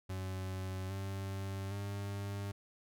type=tone with pitch steps; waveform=40% pulse; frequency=94.1 / 97.14 / 100.27 Hz; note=F#2 / G2 / G2; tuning=+30 / -15 / +40 cents; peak=-37 dBFS; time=0.09-2.52 s; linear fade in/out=10 ms; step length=810 ms; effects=none